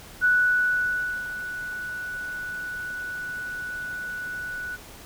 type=tone with ADSR envelope; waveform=sine; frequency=1478 Hz; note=F#6; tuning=2 cents flat; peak=-16 dBFS; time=0.21-4.77 s; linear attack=35 ms; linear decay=1000 ms; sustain=-14 dB; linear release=26 ms; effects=pink hiss -45 dBFS RMS until 5.05 s